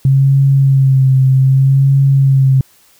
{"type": "tone with vibrato", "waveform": "sine", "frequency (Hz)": 134.6, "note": "C3", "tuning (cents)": 49, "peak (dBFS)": -6, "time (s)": [0.05, 2.61], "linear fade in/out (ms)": 2, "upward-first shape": "sine", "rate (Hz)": 0.64, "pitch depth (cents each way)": 35, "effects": ["white hiss -49 dBFS RMS until 2.99 s"]}